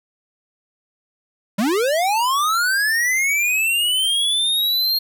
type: linear sweep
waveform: square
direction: up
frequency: 185 to 4259 Hz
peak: -17 dBFS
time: 1.58-4.99 s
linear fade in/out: 10 ms
effects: none